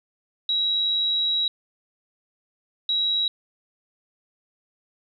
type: tone pair in turn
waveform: sine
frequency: 3867 / 3867 Hz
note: B7 / B7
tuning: -37 / -37 cents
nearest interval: unison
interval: 0 cents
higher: neither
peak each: -20 dBFS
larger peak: neither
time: 0.49-1.48 / 2.89-3.28 s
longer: first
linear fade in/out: 2 ms
effects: none